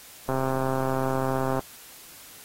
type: click train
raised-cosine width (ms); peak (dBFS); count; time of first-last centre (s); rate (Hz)
1; -13; 173; 0.29-1.593; 132
effects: white hiss -47 dBFS RMS until 2.44 s + AAC 48 kbps